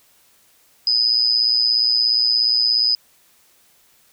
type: tone with amplitude modulation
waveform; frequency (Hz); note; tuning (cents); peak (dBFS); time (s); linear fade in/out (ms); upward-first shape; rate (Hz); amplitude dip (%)
sine; 5000; D#8; +8; -11; 0.87-2.95; 2; sine; 117; 70
effects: white hiss -56 dBFS RMS until 4.12 s